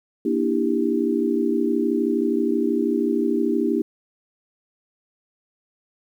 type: chord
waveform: sine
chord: E half-diminished seventh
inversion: second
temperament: just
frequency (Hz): 237.3 / 296.7 / 329.6 / 395.6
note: Bb3 / D4 / E4 / G4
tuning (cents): +31 / +18 / 0 / +16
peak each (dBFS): -24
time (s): 0.25-3.82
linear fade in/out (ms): 5
effects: 9-bit